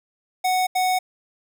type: tone bursts at uneven times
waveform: square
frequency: 740 Hz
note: F#5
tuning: in tune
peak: -19 dBFS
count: 2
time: 0.44-0.67 / 0.75-0.99 s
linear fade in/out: 10 ms
effects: none